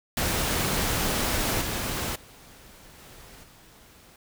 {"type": "noise with level steps", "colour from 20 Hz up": "pink", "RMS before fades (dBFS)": [-26, -30, -50, -48, -53], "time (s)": [0.17, 4.16], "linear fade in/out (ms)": 2, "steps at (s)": [1.61, 2.15, 2.98, 3.43], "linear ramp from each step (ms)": 10, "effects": []}